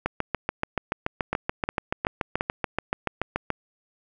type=two click trains; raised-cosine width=0.5 ms; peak=-9 / -10 dBFS; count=25 / 4; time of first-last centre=0.06-3.503 / 1.33-2.409 s; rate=6.97 / 2.78 Hz; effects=none